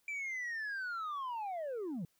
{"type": "linear sweep", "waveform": "sine", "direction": "down", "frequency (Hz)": [2349, 147.3], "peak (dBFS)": -34, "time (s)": [0.08, 2.05], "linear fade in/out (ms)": 2, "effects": ["tanh soft clip ceiling -36 dBFS", "white hiss -75 dBFS RMS until 2.19 s"]}